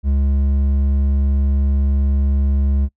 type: tone with hard clipping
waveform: sine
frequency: 69.3 Hz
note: C#2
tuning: in tune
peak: -15 dBFS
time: 0.03-2.89 s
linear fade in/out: 50 ms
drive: 6 dB
effects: noise-tail reverb RT60 0.1 s tail -24 dB re dry